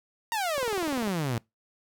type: exponential sweep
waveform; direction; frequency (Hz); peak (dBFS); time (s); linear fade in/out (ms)
sawtooth; down; 946 to 110; -23; 0.32-1.38; 0
type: click train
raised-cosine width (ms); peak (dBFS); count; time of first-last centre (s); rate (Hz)
1; -23; 11; 0.58-1.075; 20.2
effects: noise-tail reverb RT60 0.2 s tail -24 dB re dry